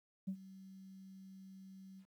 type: tone with ADSR envelope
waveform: sine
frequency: 191.1 Hz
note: G3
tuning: 44 cents flat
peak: -34 dBFS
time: 0.27-2.06 s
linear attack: 14 ms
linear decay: 74 ms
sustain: -18 dB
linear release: 72 ms
effects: tanh soft clip ceiling -33 dBFS + 12-bit